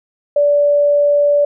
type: tone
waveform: sine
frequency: 580 Hz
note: D5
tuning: 22 cents flat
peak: -9 dBFS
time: 0.36-1.45 s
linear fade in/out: 5 ms
effects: none